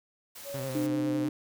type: noise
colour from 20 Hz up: white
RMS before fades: -45 dBFS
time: 0.35-0.87 s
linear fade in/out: 10 ms
type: tone with pitch glide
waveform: sine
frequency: 562 to 521.3 Hz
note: C#5 to C5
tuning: +24 to -6 cents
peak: -36 dBFS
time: 0.44-1.27 s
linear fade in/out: 50 ms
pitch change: -130 cents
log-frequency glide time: 0.58-0.73 s
type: tone with vibrato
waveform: sawtooth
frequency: 131.1 Hz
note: C3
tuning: 4 cents sharp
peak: -31 dBFS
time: 0.54-1.29 s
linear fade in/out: 5 ms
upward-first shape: square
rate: 10 Hz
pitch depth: 49 cents each way
type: tone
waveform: sine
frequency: 301 Hz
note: D4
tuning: 43 cents sharp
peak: -27 dBFS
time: 0.75-1.29 s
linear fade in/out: 2 ms
effects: none